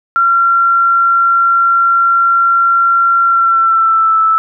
sine tone with pitch glide, 1370 to 1315 Hz, F6 to E6, -34 to -5 cents, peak -7 dBFS, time 0.16-4.38 s, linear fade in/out 0 ms, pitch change -71 cents, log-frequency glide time 3.24-4.21 s, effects none

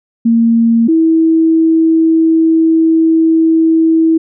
sine tone pair in turn, 230.2 / 324.1 Hz, A#3 / E4, -22 / -29 cents, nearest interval tritone, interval 593 cents, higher second, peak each -6 dBFS, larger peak neither, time 0.25-0.88 / 0.88-4.18 s, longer second, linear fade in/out 10 ms, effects none

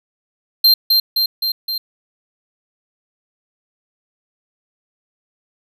square tone with echo, 4165 Hz, C8, 9 cents flat, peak -8 dBFS, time 0.64-0.74 s, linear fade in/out 5 ms, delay 260 ms, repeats 4, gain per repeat -3 dB, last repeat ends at 1.78 s, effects none

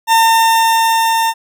40% pulse tone with level ramp, 906 Hz, A#5, 50 cents flat, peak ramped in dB -6 to -11 dBFS, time 0.07-1.34 s, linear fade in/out 50 ms, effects none

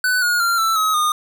square tone with pitch steps, 1499 / 1439.6 / 1382.6 / 1327.8 / 1275.2 / 1224.6 Hz, F#6 / F#6 / F6 / E6 / D#6 / D#6, +22 / -48 / -18 / +12 / +42 / -28 cents, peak -16 dBFS, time 0.04-1.12 s, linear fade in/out 2 ms, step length 180 ms, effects none

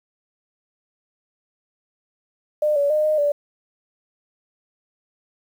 sine tone with pitch steps, 603 / 570 / 610 / 615 / 581 Hz, D5 / C#5 / D#5 / D#5 / D5, +46 / +48 / -34 / -20 / -19 cents, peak -16 dBFS, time 2.62-3.32 s, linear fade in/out 5 ms, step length 140 ms, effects 8-bit

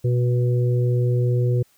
harmonic tone, 122.6 Hz, B2, 12 cents flat, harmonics 1 / 3 / 4, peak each -17 / -27 / -29 dBFS, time 0.04-1.63 s, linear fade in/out 10 ms, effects white hiss -60 dBFS RMS until 1.77 s

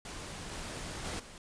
pink noise with level steps, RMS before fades -43 / -41 / -38 / -50 dBFS, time 0.05-1.38 s, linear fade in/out 2 ms, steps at 0.51 / 1.04 / 1.19 s, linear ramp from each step 10 ms, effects resampled to 22050 Hz

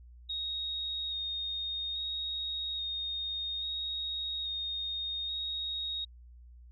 sine tone with vibrato, 3729 Hz, A#7, in tune, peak -33 dBFS, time 0.29-6.05 s, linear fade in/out 10 ms, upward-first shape square, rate 0.6 Hz, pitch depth 13 cents each way, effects added 60 Hz sine -50 dBFS peak until 6.71 s

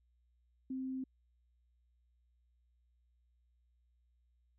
sine tone, 261.6 Hz, C4, in tune, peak -37 dBFS, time 0.7-1.04 s, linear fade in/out 5 ms, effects added 60 Hz sine -70 dBFS peak until 4.58 s

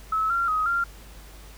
sine tone with pitch steps, 1297 / 1377 / 1260 / 1386 Hz, E6 / F6 / D#6 / F6, -28 / -25 / +21 / -14 cents, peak -21 dBFS, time 0.12-0.84 s, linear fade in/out 5 ms, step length 180 ms, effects added 50 Hz sine -44 dBFS peak until 1.57 s + pink hiss -49 dBFS RMS until 1.57 s

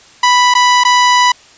sawtooth tone with dropouts, 987.8 Hz, B5, in tune, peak -3 dBFS, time 0.23-1.32 s, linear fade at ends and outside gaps 5 ms, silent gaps 0.54-0.55 / 0.837-0.849 s, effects white hiss -42 dBFS RMS until 1.57 s + resampled to 16000 Hz

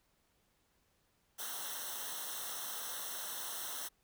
white noise with comb filter, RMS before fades -42 dBFS, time 1.38-3.89 s, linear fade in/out 20 ms, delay 0.42 ms, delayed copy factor -0.95, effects pink hiss -75 dBFS RMS until 4.03 s

